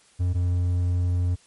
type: tone pair in turn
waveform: triangle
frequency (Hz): 89.4 / 88.83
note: F2 / F2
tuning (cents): +41 / +30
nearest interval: unison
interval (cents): 11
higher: first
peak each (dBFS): -18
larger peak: neither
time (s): 0.19-0.34 / 0.34-1.36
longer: second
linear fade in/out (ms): 20
effects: white hiss -57 dBFS RMS until 1.46 s + MP3 48 kbps